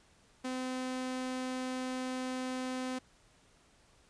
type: tone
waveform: sawtooth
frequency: 256.4 Hz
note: C4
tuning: 35 cents flat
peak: -31 dBFS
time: 0.44-2.99 s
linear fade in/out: 10 ms
effects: pink hiss -65 dBFS RMS until 4.09 s + resampled to 22050 Hz